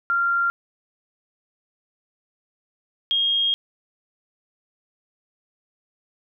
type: tone pair in turn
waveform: sine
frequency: 1386 / 3248 Hz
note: F6 / G#7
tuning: -14 / -39 cents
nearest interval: octave + minor third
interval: 1475 cents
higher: second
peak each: -18 dBFS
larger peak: neither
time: 0.1-0.5 / 3.11-3.54 s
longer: second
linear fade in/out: 0 ms
effects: none